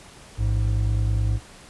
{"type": "tone pair together", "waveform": "triangle", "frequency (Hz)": [56.05, 105.8], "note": ["A1", "G#2"], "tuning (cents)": [33, 33], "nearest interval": "major seventh", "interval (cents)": 1100, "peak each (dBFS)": -20, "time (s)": [0.37, 1.4], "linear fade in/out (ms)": 50, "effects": ["pink hiss -46 dBFS RMS until 1.69 s", "resampled to 24000 Hz"]}